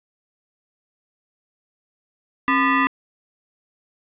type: tone with frequency modulation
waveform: sine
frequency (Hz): 470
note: A#4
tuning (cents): +14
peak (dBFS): -15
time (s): 2.48-2.87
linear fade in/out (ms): 0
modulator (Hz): 740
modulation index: 2.5
effects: resampled to 8000 Hz + 9-bit